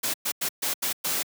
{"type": "noise bursts at uneven times", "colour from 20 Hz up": "white", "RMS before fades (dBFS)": -27, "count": 6, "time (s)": [[0.03, 0.14], [0.25, 0.32], [0.41, 0.49], [0.62, 0.74], [0.82, 0.93], [1.04, 1.23]], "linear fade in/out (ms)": 10, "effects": ["high-pass 150 Hz 12 dB/octave"]}